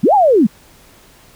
sine linear two-way sweep, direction up then down, 142.6 to 866 to 180 Hz, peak -7 dBFS, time 0.03-0.47 s, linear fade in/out 10 ms, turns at 0.14 s, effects pink hiss -46 dBFS RMS until 1.35 s

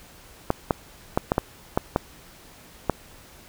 clicks, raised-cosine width 1 ms, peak -5 dBFS, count 8, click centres 0.504 / 0.708 / 1.175 / 1.319 / 1.381 / 1.775 / 1.961 / 2.897 s, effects pink hiss -49 dBFS RMS until 3.48 s

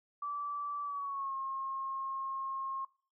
sine tone with pitch glide, 1159 to 1075.2 Hz, D6 to C6, -23 to +47 cents, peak -35 dBFS, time 0.22-2.85 s, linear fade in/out 5 ms, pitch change -130 cents, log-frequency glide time 0.83-1.35 s, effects noise-tail reverb RT60 0.4 s tail -21 dB re dry

